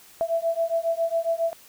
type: beating tone pair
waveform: sine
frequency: 661 / 668.3 Hz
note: E5 / E5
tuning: +5 / +24 cents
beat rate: 7.3 Hz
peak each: -25 dBFS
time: 0.21-1.53 s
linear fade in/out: 0 ms
effects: white hiss -51 dBFS RMS until 1.68 s